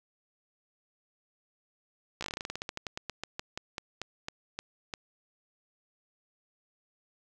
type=slowing click train; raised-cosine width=0.2 ms; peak=-18 dBFS; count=26; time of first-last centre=2.21-4.938 s; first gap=15 ms; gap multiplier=1.14; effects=none

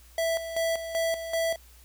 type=tone with tremolo; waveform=square; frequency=659.3 Hz; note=E5; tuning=in tune; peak=-25 dBFS; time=0.18-1.56 s; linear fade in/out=2 ms; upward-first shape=square; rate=2.6 Hz; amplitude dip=65%; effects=added 60 Hz sine -52 dBFS peak until 1.84 s + white hiss -57 dBFS RMS until 1.84 s

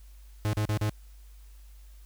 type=tone bursts; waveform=45% pulse; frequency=106 Hz; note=G#2; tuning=36 cents sharp; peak=-25 dBFS; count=4; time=0.45-0.895 s; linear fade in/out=0 ms; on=82 ms; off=39 ms; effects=added 50 Hz sine -47 dBFS peak until 2.05 s + white hiss -63 dBFS RMS until 2.05 s

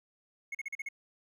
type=tone bursts; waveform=triangle; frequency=2177 Hz; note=C#7; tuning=32 cents flat; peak=-33 dBFS; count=6; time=0.52-0.888 s; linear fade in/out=5 ms; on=28 ms; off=40 ms; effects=none

